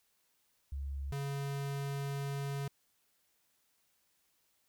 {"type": "tone pair in turn", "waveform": ["sine", "square"], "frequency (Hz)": [69.3, 139.81], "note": ["C#2", "C#3"], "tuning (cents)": [0, 15], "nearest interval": "octave", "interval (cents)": 1215, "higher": "second", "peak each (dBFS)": [-36, -36], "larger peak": "neither", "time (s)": [[0.72, 1.12], [1.12, 2.68]], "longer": "second", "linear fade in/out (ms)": 5, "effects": ["white hiss -75 dBFS RMS until 4.68 s"]}